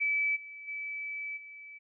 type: tone with level steps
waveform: sine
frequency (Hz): 2303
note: D7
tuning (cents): -34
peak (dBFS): -26 / -43 / -35 / -45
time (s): 0-1.79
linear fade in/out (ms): 20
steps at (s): 0.35 / 0.67 / 1.36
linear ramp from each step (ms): 20
effects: none